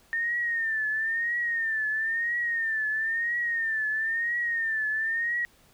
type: tone with vibrato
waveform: sine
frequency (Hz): 1817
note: A#6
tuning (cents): -45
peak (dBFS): -25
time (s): 0.13-5.45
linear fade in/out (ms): 0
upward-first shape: triangle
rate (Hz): 1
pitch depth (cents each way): 100
effects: pink hiss -60 dBFS RMS until 5.73 s